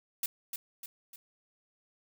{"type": "noise with echo", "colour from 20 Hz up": "blue", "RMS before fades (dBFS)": -32, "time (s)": [0.23, 0.26], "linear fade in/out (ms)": 2, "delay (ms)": 300, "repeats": 3, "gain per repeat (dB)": -6, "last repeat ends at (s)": 1.16, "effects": []}